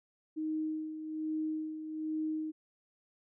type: tone with tremolo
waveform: sine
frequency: 312.2 Hz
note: D#4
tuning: 6 cents sharp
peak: -31 dBFS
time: 0.36-2.52 s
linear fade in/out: 20 ms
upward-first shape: sine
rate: 1.2 Hz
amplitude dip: 60%
effects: none